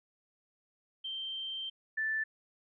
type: tone pair in turn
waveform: sine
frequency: 3136 / 1760 Hz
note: G7 / A6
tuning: 0 / 0 cents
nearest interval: minor seventh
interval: 1000 cents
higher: first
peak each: -36 / -30 dBFS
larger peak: second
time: 1.04-1.7 / 1.97-2.24 s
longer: first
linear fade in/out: 10 ms
effects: none